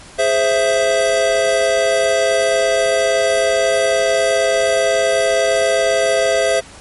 square chord, Ab augmented, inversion none, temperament equal with one note detuned, 415.3 / 523.3 / 662.7 Hz, Ab4 / C5 / E5, 0 / 0 / +9 cents, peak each -22 / -18 / -16 dBFS, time 0.18-6.61 s, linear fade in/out 20 ms, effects pink hiss -39 dBFS RMS until 6.8 s + MP3 48 kbps

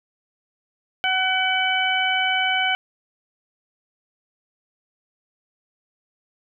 harmonic tone with a mistuned harmonic, 750 Hz, F#5, 23 cents sharp, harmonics 1 / 2 / 3 / 4, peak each -24 / -24 / -24 / -24 dBFS, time 1.04-2.75 s, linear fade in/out 0 ms, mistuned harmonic 3, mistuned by +28 cents, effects none

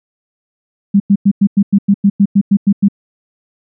sine tone bursts, 200 Hz, G3, 35 cents sharp, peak -5 dBFS, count 13, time 0.94-2.885 s, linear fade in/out 10 ms, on 61 ms, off 96 ms, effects none

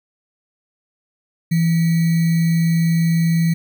sine tone with sample-and-hold, 165.9 Hz, E3, 11 cents sharp, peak -13 dBFS, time 1.51-3.54 s, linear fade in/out 10 ms, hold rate 2100 Hz, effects none

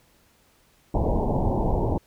pink low-pass noise, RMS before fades -23 dBFS, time 0.94-1.98 s, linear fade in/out 5 ms, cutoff 960 Hz, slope 96 dB/octave, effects pink hiss -61 dBFS RMS until 2.06 s

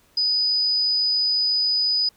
sine tone, 4977 Hz, D#8, in tune, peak -18 dBFS, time 0.17-2.09 s, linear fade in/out 5 ms, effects pink hiss -59 dBFS RMS until 2.16 s

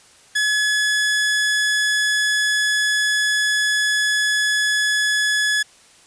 sawtooth tone, 1700 Hz, G#6, 40 cents sharp, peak -13 dBFS, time 0.35-5.63 s, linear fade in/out 10 ms, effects white hiss -50 dBFS RMS until 6.06 s + resampled to 22050 Hz

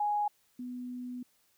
sine tone pair in turn, 830.6 / 248.2 Hz, G#5 / B3, 0 / +9 cents, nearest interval octave + major sixth, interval 2091 cents, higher first, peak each -27 / -37 dBFS, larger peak first, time 0-0.28 / 0.59-1.23 s, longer second, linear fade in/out 5 ms, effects white hiss -70 dBFS RMS until 1.57 s

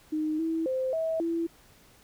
sine tone with pitch steps, 309.1 / 324.9 / 520 / 647 / 333.6 Hz, D#4 / E4 / C5 / E5 / E4, -11 / -25 / -11 / -32 / +21 cents, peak -26 dBFS, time 0.12-1.47 s, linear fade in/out 10 ms, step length 270 ms, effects pink hiss -58 dBFS RMS until 2.03 s

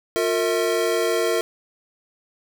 square tone cluster, 355.9 / 456.3 / 648 Hz, F4 / A#4 / E5, +33 / -37 / -30 cents, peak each -25 / -23 / -26 dBFS, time 0.16-1.41 s, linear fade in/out 0 ms, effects none

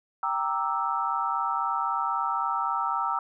sine chord, E half-diminished seventh, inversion first, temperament equal, 784 / 932.3 / 1174.7 / 1318.5 Hz, G5 / Bb5 / D6 / E6, 0 / 0 / 0 / 0 cents, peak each -32 / -30 / -33 / -28 dBFS, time 0.23-3.19 s, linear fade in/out 2 ms, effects none

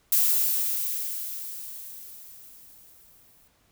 violet noise with exponential decay, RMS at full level -20 dBFS, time 0.12-3.48 s, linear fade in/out 5 ms, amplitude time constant 730 ms, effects pink hiss -65 dBFS RMS until 3.71 s

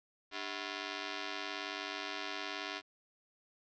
5% pulse ring-modulated tone, 346.5 Hz, F4, 14 cents flat, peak -24 dBFS, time 0.31-2.82 s, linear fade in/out 50 ms, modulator 49.5 Hz, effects resampled to 16000 Hz + 11-bit

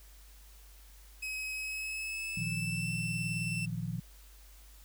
40% pulse tone with pitch glide, 2548 to 2673 Hz, D#7 to E7, +41 to +23 cents, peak -35 dBFS, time 1.22-3.66 s, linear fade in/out 10 ms, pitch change +82 cents, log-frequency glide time 1.57-2.92 s
sine chord, Bb suspended fourth, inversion none, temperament equal, 116.54 / 155.56 / 174.61 Hz, Bb2 / Eb3 / F3, 0 / 0 / 0 cents, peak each -38 dBFS, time 2.37-4 s, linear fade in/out 5 ms
effects added 50 Hz sine -53 dBFS peak until 4.84 s + white hiss -60 dBFS RMS until 4.84 s

